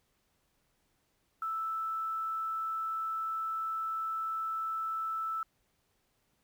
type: tone with quantisation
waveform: sine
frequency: 1318.5 Hz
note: E6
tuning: in tune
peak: -32 dBFS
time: 1.42-5.43 s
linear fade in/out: 2 ms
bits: 10
effects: pink hiss -75 dBFS RMS until 6.43 s